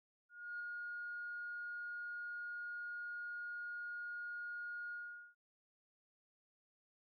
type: tone with ADSR envelope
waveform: sine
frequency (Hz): 1432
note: F6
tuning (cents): +43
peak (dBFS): -40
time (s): 0.29-5.35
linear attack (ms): 310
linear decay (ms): 5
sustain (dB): -2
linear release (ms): 430
effects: tanh soft clip ceiling -36 dBFS